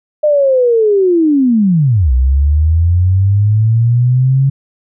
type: linear two-way sweep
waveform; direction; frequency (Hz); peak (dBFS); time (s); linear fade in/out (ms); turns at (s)
sine; down then up; 611 to 61.3 to 137.8; -7; 0.23-4.5; 10; 2.12
effects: none